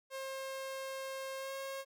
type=tone with pitch glide; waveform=sawtooth; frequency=534 to 541.1 Hz; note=C5 to C#5; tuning=+35 to -42 cents; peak=-36 dBFS; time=0.1-1.85 s; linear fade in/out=50 ms; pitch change=+23 cents; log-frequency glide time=1.38-1.53 s; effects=none